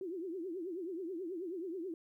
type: tone with vibrato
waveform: sine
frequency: 354.1 Hz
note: F4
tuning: 24 cents sharp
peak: -38 dBFS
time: 0.01-1.94 s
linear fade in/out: 2 ms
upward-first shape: triangle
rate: 9.3 Hz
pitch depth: 210 cents each way
effects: 13-bit